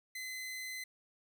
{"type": "tone", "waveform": "sawtooth", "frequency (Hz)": 2040, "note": "C7", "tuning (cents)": -44, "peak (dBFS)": -37, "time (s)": [0.15, 0.84], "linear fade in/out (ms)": 5, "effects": []}